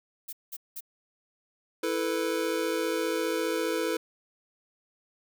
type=noise bursts; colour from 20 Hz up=violet; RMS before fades=-38 dBFS; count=3; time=0.28-0.807 s; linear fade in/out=10 ms; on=49 ms; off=190 ms
type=chord; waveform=square; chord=E suspended fourth; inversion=none; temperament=just; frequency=329.6 / 439.5 / 494.4 Hz; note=E4 / A4 / B4; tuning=0 / -2 / +2 cents; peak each=-32 dBFS; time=1.83-3.97 s; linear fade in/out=5 ms
effects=none